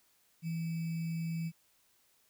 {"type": "tone with sample-and-hold", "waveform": "sine", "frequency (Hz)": 164.81, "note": "E3", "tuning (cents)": 0, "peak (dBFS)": -33, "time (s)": [0.42, 1.52], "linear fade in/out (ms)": 50, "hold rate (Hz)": 2450, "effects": ["white hiss -70 dBFS RMS until 2.29 s"]}